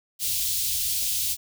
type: band-stop noise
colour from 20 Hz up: white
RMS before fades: -26 dBFS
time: 0.19-1.37 s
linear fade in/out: 50 ms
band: 110 to 3100 Hz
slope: 24 dB/octave
effects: none